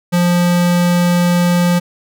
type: tone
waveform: square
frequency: 175.5 Hz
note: F3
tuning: 9 cents sharp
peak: -11 dBFS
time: 0.12-1.8 s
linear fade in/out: 20 ms
effects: none